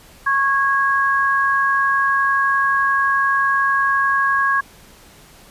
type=tone pair together; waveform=sine; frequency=1100 / 1648.1 Hz; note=C#6 / G#6; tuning=-14 / -14 cents; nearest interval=perfect fifth; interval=700 cents; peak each=-17 dBFS; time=0.26-4.61 s; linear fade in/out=10 ms; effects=pink hiss -46 dBFS RMS until 5.5 s + resampled to 32000 Hz